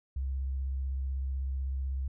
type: tone with vibrato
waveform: sine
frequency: 66.7 Hz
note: C2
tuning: 34 cents sharp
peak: -30 dBFS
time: 0.16-2.08 s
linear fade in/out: 5 ms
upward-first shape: sine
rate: 16 Hz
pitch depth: 30 cents each way
effects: none